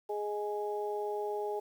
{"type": "harmonic tone", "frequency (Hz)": 208.1, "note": "G#3", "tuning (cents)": 4, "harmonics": [2, 3, 4], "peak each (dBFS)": [-34, -42, -38], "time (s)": [0.09, 1.6], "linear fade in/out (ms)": 10, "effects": ["10-bit"]}